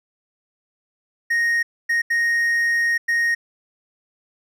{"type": "tone bursts at uneven times", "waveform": "triangle", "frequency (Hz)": 1864.7, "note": "A#6", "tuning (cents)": 0, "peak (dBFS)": -15, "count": 4, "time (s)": [[1.3, 1.63], [1.89, 2.02], [2.1, 2.98], [3.08, 3.35]], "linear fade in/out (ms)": 10, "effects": []}